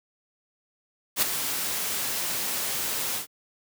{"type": "noise with ADSR envelope", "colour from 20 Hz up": "white", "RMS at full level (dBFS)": -20, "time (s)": [1.16, 3.27], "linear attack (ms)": 63, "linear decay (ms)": 7, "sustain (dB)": -9, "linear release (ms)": 110, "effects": ["high-pass 100 Hz 12 dB/octave"]}